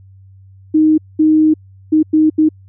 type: tone bursts at uneven times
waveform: sine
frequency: 311.1 Hz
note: D#4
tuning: in tune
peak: -7 dBFS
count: 5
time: 0.74-0.98 / 1.19-1.54 / 1.92-2.03 / 2.13-2.3 / 2.38-2.49 s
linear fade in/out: 10 ms
effects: added 96 Hz sine -39 dBFS peak until 2.68 s